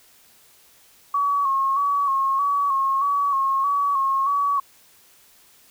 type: tone with vibrato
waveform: sine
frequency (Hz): 1108.7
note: C#6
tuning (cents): 0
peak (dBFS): -18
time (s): 1.14-4.6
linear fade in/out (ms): 5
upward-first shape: square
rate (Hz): 1.6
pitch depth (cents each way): 40
effects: white hiss -54 dBFS RMS until 5.7 s